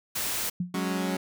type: noise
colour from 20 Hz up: white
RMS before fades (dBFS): -30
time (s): 0.15-0.5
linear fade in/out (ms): 10
type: tone with exponential decay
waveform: sine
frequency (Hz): 178.3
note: F3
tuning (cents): +36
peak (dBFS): -23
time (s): 0.6-0.78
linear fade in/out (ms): 5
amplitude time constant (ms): 38
type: chord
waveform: sawtooth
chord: F# suspended second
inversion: none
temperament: equal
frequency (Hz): 185 / 207.7 / 277.2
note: F#3 / G#3 / C#4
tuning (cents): 0 / 0 / 0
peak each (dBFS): -25 / -30 / -28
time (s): 0.74-1.17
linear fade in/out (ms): 5
effects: none